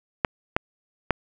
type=clicks; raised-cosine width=0.5 ms; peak=-4 dBFS; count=3; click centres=0.248 / 0.565 / 1.107 s; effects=none